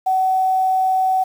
sine tone with quantisation, 754 Hz, F#5, 32 cents sharp, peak -14 dBFS, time 0.06-1.24 s, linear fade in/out 10 ms, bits 7, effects none

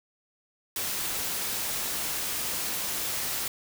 white noise, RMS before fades -31 dBFS, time 0.76-3.48 s, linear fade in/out 2 ms, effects none

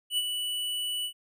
square tone with ADSR envelope, 2960 Hz, F#7, in tune, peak -24 dBFS, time 0.1-1.13 s, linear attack 77 ms, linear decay 39 ms, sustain -6 dB, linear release 82 ms, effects none

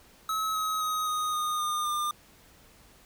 square tone with pitch steps, 1288 / 1273.2 / 1258.6 / 1244.1 / 1229.8 / 1215.7 / 1201.7 Hz, E6 / D#6 / D#6 / D#6 / D#6 / D#6 / D6, -41 / +39 / +19 / -1 / -21 / -41 / +39 cents, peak -28 dBFS, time 0.29-2.11 s, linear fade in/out 2 ms, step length 260 ms, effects pink hiss -57 dBFS RMS until 3.05 s

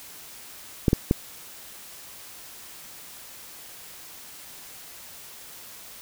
clicks, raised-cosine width 3 ms, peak -5 dBFS, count 3, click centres 0.882 / 0.931 / 1.111 s, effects white hiss -44 dBFS RMS until 6.01 s

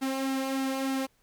sawtooth tone with flanger, 267.3 Hz, C4, 37 cents sharp, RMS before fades -30 dBFS, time 0.01-1.07 s, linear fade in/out 20 ms, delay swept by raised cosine 1.7 to 3.2 ms, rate 3.3 Hz, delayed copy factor -0.55, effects pink hiss -68 dBFS RMS until 1.22 s

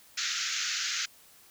white band-pass noise, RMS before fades -32 dBFS, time 0.17-1.06 s, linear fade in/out 10 ms, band 1300 to 6900 Hz, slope 96 dB/octave, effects white hiss -57 dBFS RMS until 1.5 s

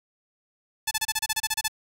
5% pulse tone bursts, 871 Hz, A5, 18 cents flat, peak -11 dBFS, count 12, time 0.87-1.682 s, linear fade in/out 10 ms, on 42 ms, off 28 ms, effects 7-bit

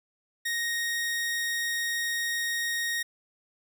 sawtooth tone, 1867 Hz, A#6, 2 cents sharp, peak -24 dBFS, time 0.45-3.03 s, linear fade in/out 10 ms, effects none

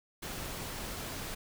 pink noise, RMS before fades -40 dBFS, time 0.22-1.35 s, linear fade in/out 10 ms, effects none

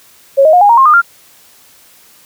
sine tone with pitch steps, 549 / 627 / 716.1 / 817.8 / 934 / 1066.7 / 1218.3 / 1391.4 Hz, C#5 / D#5 / F5 / G#5 / A#5 / C6 / D#6 / F6, -17 / +13 / +43 / -27 / +3 / +33 / -37 / -7 cents, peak -3 dBFS, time 0.37-1.018 s, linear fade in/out 20 ms, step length 81 ms, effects white hiss -44 dBFS RMS until 2.25 s + high-pass 60 Hz 12 dB/octave

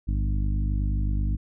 harmonic tone with a mistuned harmonic, 50.8 Hz, G#1, 38 cents flat, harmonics 1 / 2 / 3 / 4 / 5 / 6, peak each -23 / -30 / -36 / -36 / -40 / -41 dBFS, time 0.07-1.37 s, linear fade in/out 20 ms, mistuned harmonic 1, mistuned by +94 cents, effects none

